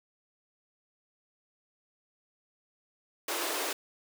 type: high-pass noise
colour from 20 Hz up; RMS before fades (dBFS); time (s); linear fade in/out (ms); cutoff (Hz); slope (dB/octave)
pink; -33; 3.28-3.73; 5; 290; 96
effects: none